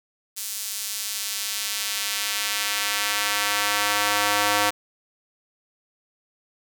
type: tone with high-pass filter sweep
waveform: square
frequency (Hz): 103.1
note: G#2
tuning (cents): -12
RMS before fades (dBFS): -25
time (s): 0.36-4.71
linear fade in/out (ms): 20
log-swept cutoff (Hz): 6900 to 760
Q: 0.71
effects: none